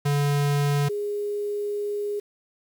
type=tone pair in turn; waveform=square / sine; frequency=143.7 / 412.6 Hz; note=D3 / G#4; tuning=-37 / -11 cents; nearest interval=octave + tritone; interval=1826 cents; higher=second; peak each=-21 / -25 dBFS; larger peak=first; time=0.05-0.89 / 0.89-2.2 s; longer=second; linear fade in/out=10 ms; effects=8-bit

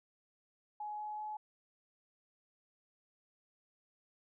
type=tone with pitch steps; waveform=sine; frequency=841 / 845.9 / 850.8 Hz; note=G#5 / G#5 / G#5; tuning=+22 / +32 / +42 cents; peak=-39 dBFS; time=0.8-1.37 s; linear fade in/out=5 ms; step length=190 ms; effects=none

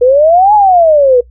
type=exponential two-way sweep; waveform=sine; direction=up then down; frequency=478.6 to 859 to 478.6 Hz; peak=-3 dBFS; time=0.01-1.21 s; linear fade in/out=10 ms; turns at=0.54 s; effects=noise-tail reverb RT60 0.1 s tail -21 dB re dry + added 60 Hz sine -36 dBFS peak until 1.3 s

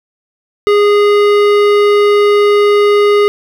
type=tone with hard clipping; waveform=sine; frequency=411.9 Hz; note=G#4; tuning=14 cents flat; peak=-8 dBFS; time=0.67-3.28 s; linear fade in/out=0 ms; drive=15 dB; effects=none

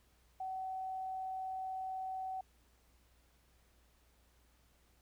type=tone; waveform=sine; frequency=756 Hz; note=F#5; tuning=37 cents sharp; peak=-38 dBFS; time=0.4-2.41 s; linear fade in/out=5 ms; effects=added 60 Hz sine -69 dBFS peak until 5.01 s + pink hiss -72 dBFS RMS until 5.01 s

